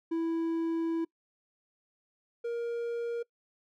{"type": "tone pair in turn", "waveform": "triangle", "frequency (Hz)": [329.6, 470.1], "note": ["E4", "A#4"], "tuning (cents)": [0, 15], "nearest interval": "tritone", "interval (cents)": 615, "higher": "second", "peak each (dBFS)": [-26, -29], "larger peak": "first", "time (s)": [[0.11, 1.05], [2.44, 3.23]], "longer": "first", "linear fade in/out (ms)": 10, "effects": ["noise-tail reverb RT60 0.1 s tail -24 dB re dry"]}